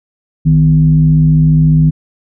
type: tone with frequency modulation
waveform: sine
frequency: 155.56 Hz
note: D#3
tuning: in tune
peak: -5 dBFS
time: 0.45-1.91 s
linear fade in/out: 20 ms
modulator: 94.6 Hz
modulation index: 0.51
effects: none